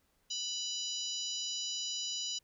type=harmonic tone with a mistuned harmonic; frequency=987.8 Hz; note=B5; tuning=in tune; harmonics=3 / 4 / 5 / 6 / 7; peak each=-40 / -41 / -42 / -43 / -43 dBFS; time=0.3-2.39 s; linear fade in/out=10 ms; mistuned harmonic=6; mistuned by=-26 cents; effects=pink hiss -74 dBFS RMS until 2.43 s